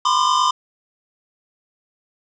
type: tone cluster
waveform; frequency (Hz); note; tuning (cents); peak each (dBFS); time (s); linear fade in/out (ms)
square; 997 / 1046 / 1200; B5 / C6 / D6; +16 / -1 / +37; -20; 0.05-0.51; 5
effects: resampled to 16000 Hz + 7-bit